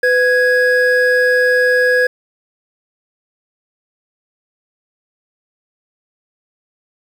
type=tone pair together; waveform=triangle; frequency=500.5 / 1661.2 Hz; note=B4 / G#6; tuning=+23 / 0 cents; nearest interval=octave + major sixth; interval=2077 cents; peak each=-11 dBFS; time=0.03-2.07 s; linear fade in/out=5 ms; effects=7-bit